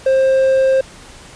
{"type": "tone", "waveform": "triangle", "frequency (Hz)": 530, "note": "C5", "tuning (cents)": 22, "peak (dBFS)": -8, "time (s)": [0.06, 0.81], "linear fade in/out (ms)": 5, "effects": ["pink hiss -39 dBFS RMS until 1.35 s", "resampled to 22050 Hz"]}